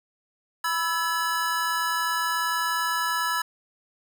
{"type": "chord", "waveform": "square", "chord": "E major", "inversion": "second", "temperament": "equal with one note detuned", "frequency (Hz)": [987.8, 1318.5, 1702], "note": ["B5", "E6", "G#6"], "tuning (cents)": [0, 0, 42], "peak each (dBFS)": -29, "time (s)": [0.64, 3.42], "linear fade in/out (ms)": 5, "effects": []}